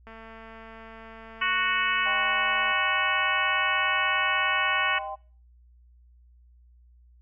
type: click train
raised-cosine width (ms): 0.5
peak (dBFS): -31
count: 594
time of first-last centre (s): 0.07-2.717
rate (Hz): 224
type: harmonic tone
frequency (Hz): 370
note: F#4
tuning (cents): 0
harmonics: 3 / 4 / 5 / 6 / 7 / 8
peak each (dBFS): -28 / -29 / -30 / -31 / -31 / -32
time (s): 1.41-4.99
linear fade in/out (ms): 10
type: chord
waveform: sine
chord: C minor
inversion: first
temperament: equal with one note detuned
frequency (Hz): 622.3 / 784 / 1033.3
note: Eb5 / G5 / C6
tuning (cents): 0 / 0 / -22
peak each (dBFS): -38 / -34 / -38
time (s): 2.05-5.16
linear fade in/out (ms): 20
effects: noise-tail reverb RT60 0.4 s tail -21 dB re dry + added 60 Hz sine -53 dBFS peak until 7.21 s